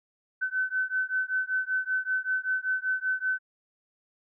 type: beating tone pair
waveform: sine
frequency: 1517 / 1522.2 Hz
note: F#6 / F#6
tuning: +43 / +49 cents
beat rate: 5.2 Hz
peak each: -29 dBFS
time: 0.41-3.39 s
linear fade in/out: 20 ms
effects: none